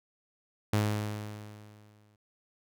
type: tone with exponential decay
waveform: sawtooth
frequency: 105.4 Hz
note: G#2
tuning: 26 cents sharp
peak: -20 dBFS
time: 0.73-2.16 s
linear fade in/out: 5 ms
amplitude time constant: 310 ms
effects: none